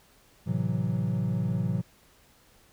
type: chord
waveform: triangle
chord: F# half-diminished seventh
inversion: first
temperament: equal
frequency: 110 / 130.81 / 164.81 / 185 Hz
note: A2 / C3 / E3 / F#3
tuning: 0 / 0 / 0 / 0 cents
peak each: -29 dBFS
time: 0.46-1.82 s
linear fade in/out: 20 ms
effects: pink hiss -60 dBFS RMS until 2.72 s